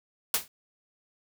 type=noise with exponential decay; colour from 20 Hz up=white; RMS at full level=-21 dBFS; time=0.34-0.48 s; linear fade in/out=2 ms; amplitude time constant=30 ms; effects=none